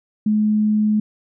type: tone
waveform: sine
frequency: 212.8 Hz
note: G#3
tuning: 42 cents sharp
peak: -14 dBFS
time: 0.26-1 s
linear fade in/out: 5 ms
effects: none